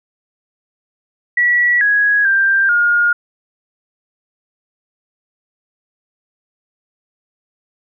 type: tone with pitch steps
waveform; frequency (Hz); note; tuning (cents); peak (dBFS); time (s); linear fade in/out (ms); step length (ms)
sine; 1939 / 1663 / 1582 / 1424; B6 / G#6 / G6 / F6; -32 / +2 / +15 / +33; -10; 1.37-3.13; 5; 440
effects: none